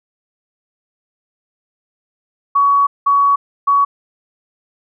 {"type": "tone bursts at uneven times", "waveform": "sine", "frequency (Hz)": 1125, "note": "C#6", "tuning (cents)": 25, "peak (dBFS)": -9, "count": 3, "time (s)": [[2.55, 2.87], [3.06, 3.36], [3.67, 3.85]], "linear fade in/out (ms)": 10, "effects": []}